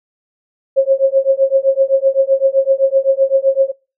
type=tone with tremolo; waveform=sine; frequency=540 Hz; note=C#5; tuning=45 cents flat; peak=-5 dBFS; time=0.76-3.72 s; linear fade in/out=20 ms; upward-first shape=triangle; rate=7.8 Hz; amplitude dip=100%; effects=noise-tail reverb RT60 0.3 s tail -25 dB re dry